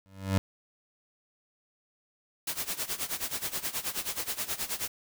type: tone with exponential growth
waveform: 25% pulse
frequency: 96.4 Hz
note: G2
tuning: 28 cents flat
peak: -17 dBFS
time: 0.06-0.38 s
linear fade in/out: 0 ms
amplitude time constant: 69 ms
type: noise with tremolo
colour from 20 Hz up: white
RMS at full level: -31 dBFS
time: 2.47-4.88 s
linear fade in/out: 5 ms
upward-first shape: sine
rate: 9.4 Hz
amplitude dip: 85%
effects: none